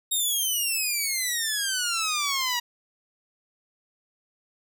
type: exponential sweep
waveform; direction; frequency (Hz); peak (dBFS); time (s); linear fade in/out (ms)
10% pulse; down; 3760 to 950; -16; 0.11-2.6; 10
effects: none